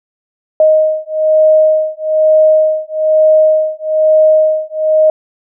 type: beating tone pair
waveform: sine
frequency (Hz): 623 / 624.1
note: D#5 / D#5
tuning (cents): +2 / +5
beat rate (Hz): 1.1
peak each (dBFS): -10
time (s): 0.6-5.1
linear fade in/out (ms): 2
effects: none